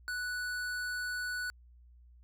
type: tone with tanh clipping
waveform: sine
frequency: 1480 Hz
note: F#6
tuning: in tune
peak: -36 dBFS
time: 0.08-1.5 s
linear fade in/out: 0 ms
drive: 17 dB
effects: added 60 Hz sine -55 dBFS peak until 2.23 s